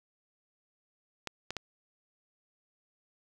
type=clicks; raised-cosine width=0.2 ms; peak=-18 dBFS; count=3; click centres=1.273 / 1.506 / 1.567 s; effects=8-bit